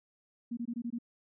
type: tone bursts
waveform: sine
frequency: 236.6 Hz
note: A#3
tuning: 26 cents sharp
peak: -33 dBFS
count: 6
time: 0.51-0.987 s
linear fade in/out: 10 ms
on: 62 ms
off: 21 ms
effects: none